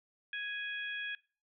harmonic tone, 830.6 Hz, G#5, in tune, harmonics 2 / 3 / 4, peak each -38 / -42 / -44 dBFS, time 0.33-1.15 s, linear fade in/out 2 ms, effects noise-tail reverb RT60 0.4 s tail -23 dB re dry

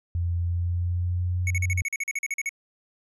sine tone with pitch glide, 86.2 to 90.38 Hz, F2 to F#2, -22 to -40 cents, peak -23 dBFS, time 0.15-1.82 s, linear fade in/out 0 ms, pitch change +82 cents, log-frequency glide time 0.39-1.54 s
square tone bursts, 2217 Hz, C#7, in tune, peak -26 dBFS, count 14, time 1.47-2.492 s, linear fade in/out 2 ms, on 34 ms, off 42 ms
effects resampled to 24000 Hz

